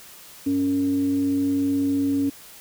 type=tone with frequency modulation; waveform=sine; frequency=278.9 Hz; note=C#4; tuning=11 cents sharp; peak=-19 dBFS; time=0.46-2.3 s; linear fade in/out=10 ms; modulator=179 Hz; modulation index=0.27; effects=white hiss -45 dBFS RMS until 2.6 s